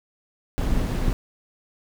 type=noise with amplitude modulation; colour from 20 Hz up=brown; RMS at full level=-20 dBFS; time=0.58-1.13 s; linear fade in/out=0 ms; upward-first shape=sine; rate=216 Hz; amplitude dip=55%; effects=none